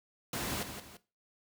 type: noise with echo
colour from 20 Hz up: pink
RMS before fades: -36 dBFS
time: 0.33-0.63 s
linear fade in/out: 2 ms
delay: 170 ms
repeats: 2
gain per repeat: -8 dB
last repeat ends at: 0.97 s
effects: noise-tail reverb RT60 0.3 s tail -17 dB re dry + high-pass 60 Hz 12 dB/octave